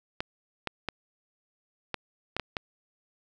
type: clicks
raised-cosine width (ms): 0.3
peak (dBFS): -14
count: 7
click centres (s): 0.205 / 0.673 / 0.887 / 1.943 / 2.366 / 2.397 / 2.568
effects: none